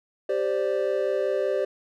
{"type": "chord", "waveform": "triangle", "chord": "G suspended fourth", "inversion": "none", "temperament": "just", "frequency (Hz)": [392, 522.7, 588], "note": ["G4", "C5", "D5"], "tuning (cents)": [0, -2, 2], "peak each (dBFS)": -25, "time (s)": [0.29, 1.65], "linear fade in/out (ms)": 5, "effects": []}